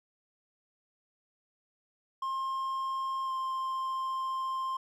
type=tone with pitch glide; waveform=triangle; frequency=1064 to 1052.4 Hz; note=C6 to C6; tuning=+29 to +10 cents; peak=-29 dBFS; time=2.22-4.77 s; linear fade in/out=5 ms; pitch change=-19 cents; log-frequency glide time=3.24-3.31 s; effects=none